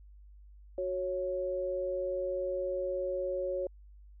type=tone pair together; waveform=sine; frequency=368.6 / 551.9 Hz; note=F#4 / C#5; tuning=-7 / -8 cents; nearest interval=perfect fifth; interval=699 cents; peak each=-36 / -32 dBFS; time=0.78-3.67 s; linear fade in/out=2 ms; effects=added 50 Hz sine -51 dBFS peak until 4.2 s